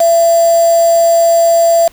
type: tone with quantisation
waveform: sine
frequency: 672 Hz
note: E5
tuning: 33 cents sharp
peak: -6 dBFS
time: 0-1.88 s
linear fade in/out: 5 ms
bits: 3
effects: pink hiss -44 dBFS RMS until 1.92 s